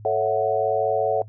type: chord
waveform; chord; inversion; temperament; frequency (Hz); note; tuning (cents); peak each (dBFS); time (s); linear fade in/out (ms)
sine; F# minor seventh; first; equal; 440 / 554.4 / 659.3 / 740; A4 / C#5 / E5 / F#5; 0 / 0 / 0 / 0; -24; 0.05-1.22; 2
effects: noise-tail reverb RT60 0.1 s tail -21 dB re dry + added 106 Hz sine -39 dBFS peak until 1.28 s